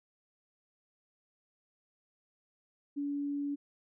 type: tone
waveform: sine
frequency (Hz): 285.6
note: D4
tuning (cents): -48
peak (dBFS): -32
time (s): 2.96-3.56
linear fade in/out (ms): 20
effects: none